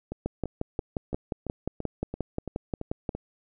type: two click trains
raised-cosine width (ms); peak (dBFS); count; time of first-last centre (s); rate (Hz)
2; -20 / -15; 10 / 17; 0.12-3.15 / 0.26-3.092; 2.97 / 5.65
effects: none